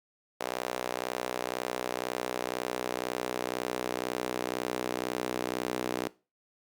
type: tone with high-pass filter sweep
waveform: sawtooth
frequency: 62 Hz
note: B1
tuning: 7 cents sharp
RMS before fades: -34 dBFS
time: 0.4-6.08 s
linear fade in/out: 5 ms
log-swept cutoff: 530 to 350 Hz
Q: 1.5
effects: noise-tail reverb RT60 0.3 s tail -20 dB re dry + Opus 48 kbps